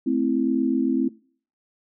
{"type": "chord", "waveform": "sine", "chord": "A minor", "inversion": "none", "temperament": "equal", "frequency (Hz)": [220, 261.6, 329.6], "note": ["A3", "C4", "E4"], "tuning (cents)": [0, 0, 0], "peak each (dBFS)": [-27, -21, -25], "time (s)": [0.06, 1.09], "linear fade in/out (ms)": 10, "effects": ["noise-tail reverb RT60 0.5 s tail -23 dB re dry"]}